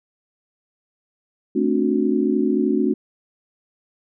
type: chord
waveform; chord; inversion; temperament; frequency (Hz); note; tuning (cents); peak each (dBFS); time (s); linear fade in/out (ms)
sine; D dominant seventh; second; just; 220.2 / 264.3 / 293.7 / 367.1; A3 / C4 / D4 / F#4; +2 / +18 / 0 / -14; -22; 1.55-2.94; 10
effects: none